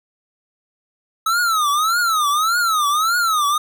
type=tone with vibrato; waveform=square; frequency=1285 Hz; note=E6; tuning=45 cents flat; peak=-16 dBFS; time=1.26-3.58 s; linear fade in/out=5 ms; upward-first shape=triangle; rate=1.7 Hz; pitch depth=220 cents each way; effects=none